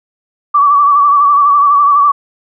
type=tone with vibrato; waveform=sine; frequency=1150 Hz; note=D6; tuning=37 cents flat; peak=-5 dBFS; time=0.54-2.12 s; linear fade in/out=10 ms; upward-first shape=sine; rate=12 Hz; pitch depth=51 cents each way; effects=none